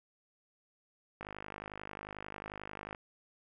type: click train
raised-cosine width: 0.5 ms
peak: -27 dBFS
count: 90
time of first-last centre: 1.21-2.948 s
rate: 51.2 Hz
effects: none